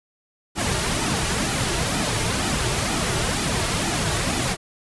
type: noise with flanger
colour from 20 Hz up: pink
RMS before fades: -23 dBFS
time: 0.55-4.57 s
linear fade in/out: 50 ms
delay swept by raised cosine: 1.8 to 4 ms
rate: 2.1 Hz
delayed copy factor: -0.6
effects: resampled to 24000 Hz